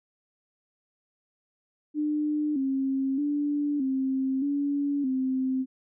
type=tone with pitch steps; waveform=sine; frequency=300 / 268.5 / 291.3 / 265.2 / 284.7 / 261.1 Hz; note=D4 / C4 / D4 / C4 / C#4 / C4; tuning=+37 / +45 / -14 / +23 / +46 / -3 cents; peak=-24 dBFS; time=1.94-5.66 s; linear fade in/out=50 ms; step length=620 ms; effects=none